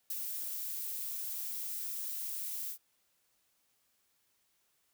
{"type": "noise with ADSR envelope", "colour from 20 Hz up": "violet", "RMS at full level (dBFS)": -36, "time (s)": [0.1, 2.78], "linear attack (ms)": 4, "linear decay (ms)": 42, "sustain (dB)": -3, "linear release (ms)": 80, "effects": ["white hiss -75 dBFS RMS until 4.93 s"]}